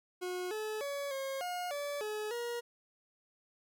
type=tone with pitch steps; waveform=40% pulse; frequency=362.4 / 430.7 / 565 / 540 / 716 / 576 / 425.5 / 475.6 Hz; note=F#4 / A4 / C#5 / C#5 / F5 / D5 / G#4 / A#4; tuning=-36 / -37 / +33 / -45 / +43 / -34 / +42 / +35 cents; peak=-35 dBFS; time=0.21-2.61 s; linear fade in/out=20 ms; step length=300 ms; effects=none